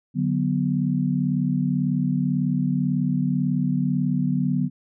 sine chord, B minor, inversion first, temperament equal, 146.83 / 185 / 246.9 Hz, D3 / F#3 / B3, 0 / 0 / 0 cents, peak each -24 dBFS, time 0.14-4.7 s, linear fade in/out 50 ms, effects none

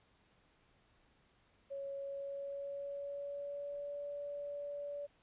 sine tone with pitch glide, 554 to 575.5 Hz, C#5 to D5, -1 to -35 cents, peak -40 dBFS, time 1.7-5.07 s, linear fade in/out 20 ms, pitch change +66 cents, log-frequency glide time 1.96-3.97 s, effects pink hiss -71 dBFS RMS until 5.22 s + resampled to 8000 Hz

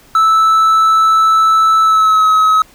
triangle tone with pitch glide, 1313 to 1279.3 Hz, E6 to D#6, -7 to +48 cents, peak -5 dBFS, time 0.15-2.62 s, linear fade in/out 2 ms, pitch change -45 cents, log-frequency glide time 1.82-2.26 s, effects pink hiss -45 dBFS RMS until 2.74 s

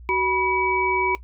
sine tone cluster, 376.3 / 976 / 2280 Hz, F#4 / B5 / C#7, +29 / -21 / +48 cents, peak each -24 / -23 / -24 dBFS, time 0.09-1.15 s, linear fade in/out 0 ms, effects noise-tail reverb RT60 0.1 s tail -17 dB re dry + added 60 Hz sine -39 dBFS peak until 1.23 s

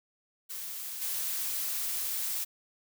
blue noise with level steps, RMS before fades -39 / -33 dBFS, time 0.49-2.45 s, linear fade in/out 20 ms, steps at 1.01 s, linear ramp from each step 10 ms, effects none

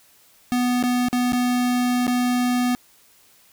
square tone with dropouts, 246.9 Hz, B3, in tune, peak -19 dBFS, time 0.52-2.75 s, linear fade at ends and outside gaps 0 ms, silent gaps 0.827-0.837 / 1.085-1.129 / 1.322-1.332 / 2.068-2.078 s, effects white hiss -55 dBFS RMS until 3.52 s

